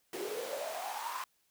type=noise with high-pass filter sweep; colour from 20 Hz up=pink; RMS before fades=-39 dBFS; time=0.13-1.24 s; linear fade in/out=2 ms; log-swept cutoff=360 to 1100 Hz; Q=10; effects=white hiss -74 dBFS RMS until 1.5 s